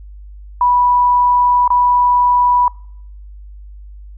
sine tone with dropouts, 982 Hz, B5, 10 cents flat, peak -9 dBFS, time 0.61-2.68 s, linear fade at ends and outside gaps 2 ms, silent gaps 1.678-1.703 s, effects noise-tail reverb RT60 0.7 s tail -25 dB re dry + added 50 Hz sine -32 dBFS peak until 4.17 s

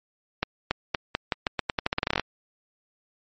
accelerating click train, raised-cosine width 0.3 ms, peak -7 dBFS, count 19, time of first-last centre 0.43-2.197 s, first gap 280 ms, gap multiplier 0.85, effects MP3 32 kbps

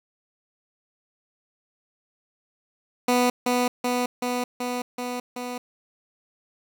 15% pulse tone with echo, 246.9 Hz, B3, in tune, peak -12 dBFS, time 3.08-3.3 s, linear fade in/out 5 ms, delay 380 ms, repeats 6, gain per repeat -2 dB, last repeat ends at 5.58 s, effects none

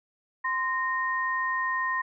sine tone pair together, 1038.8 / 1851 Hz, C6 / A#6, -13 / -13 cents, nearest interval minor seventh, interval 1000 cents, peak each -28 dBFS, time 0.44-2.02 s, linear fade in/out 10 ms, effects none

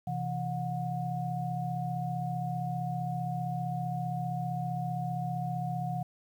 sine tone cluster, 131.1 / 166.4 / 725 Hz, C3 / E3 / F#5, +4 / +17 / -35 cents, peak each -35 / -35 / -35 dBFS, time 0.07-6.03 s, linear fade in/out 5 ms, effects 10-bit

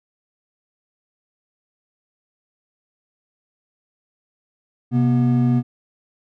triangle tone pair together, 128.9 / 241.8 Hz, C3 / B3, -26 / -36 cents, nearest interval major seventh, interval 1090 cents, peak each -15 dBFS, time 4.91-5.63 s, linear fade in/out 50 ms, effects none

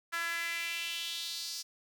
sawtooth tone with high-pass filter sweep, 336.3 Hz, E4, 35 cents sharp, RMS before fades -37 dBFS, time 0.12-1.63 s, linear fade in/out 20 ms, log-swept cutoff 1500 to 5200 Hz, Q 3.4, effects none

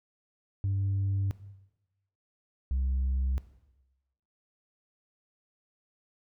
sine tone pair in turn, 98 / 65.41 Hz, G2 / C2, 0 / 0 cents, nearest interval perfect fifth, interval 700 cents, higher first, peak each -24 dBFS, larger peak neither, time 0.64-1.31 / 2.71-3.38 s, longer neither, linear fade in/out 0 ms, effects noise-tail reverb RT60 1.0 s tail -17 dB re dry + tanh soft clip ceiling -24 dBFS

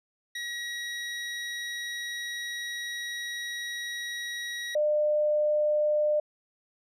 25% pulse / sine tone pair in turn, 1908 / 601 Hz, A#6 / D5, +40 / +40 cents, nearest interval octave + minor sixth, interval 2000 cents, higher first, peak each -29 / -22 dBFS, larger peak second, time 0.35-4.75 / 4.75-6.2 s, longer first, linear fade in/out 5 ms, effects low-pass 9000 Hz 12 dB/octave

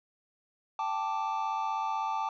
triangle chord, G suspended second, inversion none, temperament equal, 784 / 880 / 1174.7 Hz, G5 / A5 / D6, 0 / 0 / 0 cents, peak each -34 / -30 / -33 dBFS, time 0.79-2.29 s, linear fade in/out 2 ms, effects resampled to 16000 Hz

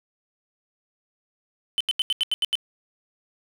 triangle tone bursts, 3049 Hz, G7, 49 cents flat, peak -18 dBFS, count 8, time 1.78-2.554 s, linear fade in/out 0 ms, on 25 ms, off 82 ms, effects none

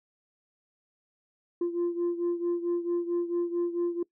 sine beating tone pair, 345.4 / 349.9 Hz, F4 / F4, -19 / +3 cents, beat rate 4.5 Hz, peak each -26 / -30 dBFS, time 1.61-4.03 s, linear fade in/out 5 ms, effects noise-tail reverb RT60 0.1 s tail -23 dB re dry + tanh soft clip ceiling -23 dBFS

